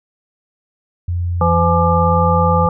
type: tone with pitch glide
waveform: sine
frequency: 87.5 to 89.24 Hz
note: F2 to F2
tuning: +4 to +38 cents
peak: -16 dBFS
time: 1.08-2.67 s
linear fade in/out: 5 ms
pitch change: +34 cents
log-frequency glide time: 1.56-2.49 s
type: harmonic tone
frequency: 170 Hz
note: F3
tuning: 46 cents flat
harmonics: 1 / 3 / 5 / 7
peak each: -17 / -17 / -17 / -17 dBFS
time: 1.41-2.69 s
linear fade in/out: 2 ms
effects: none